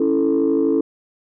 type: chord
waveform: sine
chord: A major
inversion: first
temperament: equal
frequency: 277.2 / 329.6 / 440 Hz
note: C#4 / E4 / A4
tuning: 0 / 0 / 0 cents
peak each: -18 dBFS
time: 0-0.81 s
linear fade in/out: 5 ms
effects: tanh soft clip ceiling -9 dBFS